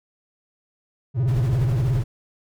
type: tone with vibrato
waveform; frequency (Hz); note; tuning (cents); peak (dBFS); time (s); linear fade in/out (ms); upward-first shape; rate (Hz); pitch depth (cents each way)
triangle; 123.47; B2; 0; -16; 1.14-2.04; 50; square; 17; 170
type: noise with tremolo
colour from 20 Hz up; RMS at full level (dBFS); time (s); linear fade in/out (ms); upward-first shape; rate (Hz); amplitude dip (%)
brown; -29; 1.27-2.04; 20; sine; 12; 40
effects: none